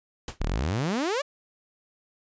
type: noise with exponential decay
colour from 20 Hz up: pink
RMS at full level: -31 dBFS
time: 0.28-0.4 s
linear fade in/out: 2 ms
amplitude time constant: 24 ms
type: exponential sweep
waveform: sawtooth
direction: up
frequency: 30.52 to 601 Hz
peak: -21 dBFS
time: 0.4-1.22 s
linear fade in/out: 10 ms
effects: resampled to 16000 Hz